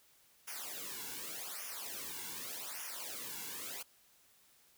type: noise with flanger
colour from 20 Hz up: white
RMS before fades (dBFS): -44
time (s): 0.47-3.83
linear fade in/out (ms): 10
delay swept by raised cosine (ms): 0.24 to 1.64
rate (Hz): 0.85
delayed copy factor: -1
effects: white hiss -67 dBFS RMS until 4.77 s